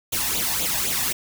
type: noise with flanger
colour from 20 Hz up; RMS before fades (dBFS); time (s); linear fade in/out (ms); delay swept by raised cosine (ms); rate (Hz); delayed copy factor
white; -24; 0.12-1.13; 10; 0.28 to 1.16; 3.9; +0.7
effects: none